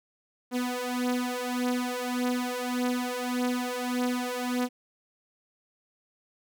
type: beating tone pair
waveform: sawtooth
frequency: 247.2 / 248.9 Hz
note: B3 / B3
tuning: +2 / +14 cents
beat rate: 1.7 Hz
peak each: -27 / -26 dBFS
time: 0.51-4.69 s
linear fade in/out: 50 ms
effects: none